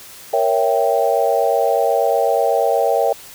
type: chord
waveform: sine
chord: A# diminished seventh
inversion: none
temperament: equal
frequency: 466.2 / 554.4 / 659.3 / 784 Hz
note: A#4 / C#5 / E5 / G5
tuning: 0 / 0 / 0 / 0 cents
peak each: -19 dBFS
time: 0.33-3.13 s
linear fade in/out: 5 ms
effects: white hiss -39 dBFS RMS until 3.34 s